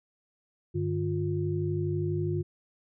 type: tone cluster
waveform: sine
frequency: 99.7 / 151.9 / 353 Hz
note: G2 / D#3 / F4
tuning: +30 / -41 / +19 cents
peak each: -31 dBFS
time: 0.74-2.43 s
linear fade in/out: 20 ms
effects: none